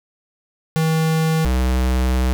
square tone pair in turn, 160 / 63.5 Hz, D#3 / B1, +49 / +49 cents, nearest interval octave + major third, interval 1600 cents, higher first, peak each -16 dBFS, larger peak neither, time 0.76-1.45 / 1.45-2.33 s, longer second, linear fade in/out 0 ms, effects none

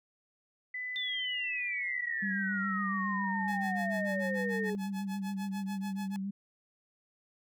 sine tone with pitch glide, 2000 to 1834 Hz, B6 to A#6, +21 to -29 cents, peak -35 dBFS, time 0.74-4.7 s, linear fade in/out 5 ms, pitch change -150 cents, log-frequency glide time 1.29-3.33 s
sine exponential sweep, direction down, 3593 to 410.4 Hz, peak -34 dBFS, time 0.96-4.75 s, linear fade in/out 0 ms
sine tone with vibrato, 195.8 Hz, G3, 2 cents flat, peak -33 dBFS, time 2.22-6.31 s, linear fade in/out 10 ms, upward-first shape sine, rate 7.2 Hz, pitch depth 35 cents each way
sawtooth tone with tremolo, 854 Hz, G#5, 48 cents sharp, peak -37 dBFS, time 3.48-6.16 s, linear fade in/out 0 ms, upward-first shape sine, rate 6.8 Hz, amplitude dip 100%
effects none

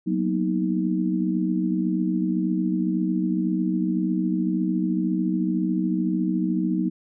sine chord, B major seventh, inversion second, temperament equal with one note detuned, 185 / 233.1 / 246.9 / 314.9 Hz, F#3 / A#3 / B3 / D#4, 0 / 0 / 0 / +21 cents, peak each -24 / -30 / -29 / -25 dBFS, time 0.06-6.9 s, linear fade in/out 20 ms, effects none

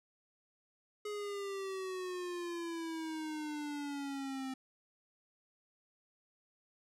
square exponential sweep, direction down, 420 to 261.6 Hz, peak -39 dBFS, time 1.05-4.54 s, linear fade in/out 5 ms, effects low-pass 10000 Hz 12 dB/octave

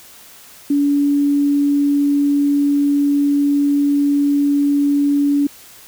sine tone, 285.7 Hz, D4, 48 cents flat, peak -12 dBFS, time 0.7-5.47 s, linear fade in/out 5 ms, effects white hiss -42 dBFS RMS until 5.87 s

